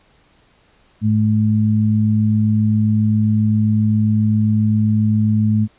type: tone pair together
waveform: sine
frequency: 107.5 / 215 Hz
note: A2 / A3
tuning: -40 / -40 cents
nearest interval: octave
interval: 1200 cents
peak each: -15 dBFS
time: 1.01-5.68 s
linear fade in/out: 50 ms
effects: pink hiss -55 dBFS RMS until 5.78 s + resampled to 8000 Hz